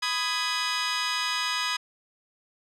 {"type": "chord", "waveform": "15% pulse", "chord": "G# minor", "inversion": "first", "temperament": "just", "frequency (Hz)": [996.7, 1245.9, 1661.2], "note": ["B5", "D#6", "G#6"], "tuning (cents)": [16, 2, 0], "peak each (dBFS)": -24, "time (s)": [0.02, 1.77], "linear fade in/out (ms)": 10, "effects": ["low-pass 8000 Hz 12 dB/octave"]}